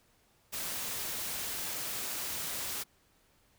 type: noise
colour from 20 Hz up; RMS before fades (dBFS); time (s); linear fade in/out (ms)
white; -37; 0.52-2.84; 20
effects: pink hiss -68 dBFS RMS until 3.58 s